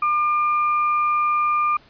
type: tone pair together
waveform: sine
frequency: 1200 / 2400 Hz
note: D6 / D7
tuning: +37 / +37 cents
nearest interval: octave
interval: 1200 cents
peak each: -17 / -29 dBFS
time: 0.02-1.77 s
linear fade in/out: 5 ms
effects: pink hiss -52 dBFS RMS until 1.89 s + resampled to 11025 Hz